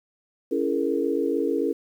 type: chord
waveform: sine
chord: A# half-diminished seventh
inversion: first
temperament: just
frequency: 279.7 / 335.6 / 419.5 / 466.2 Hz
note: C#4 / E4 / G#4 / A#4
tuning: +16 / +31 / +17 / 0 cents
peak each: -27 dBFS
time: 0.51-1.73 s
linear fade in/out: 10 ms
effects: 9-bit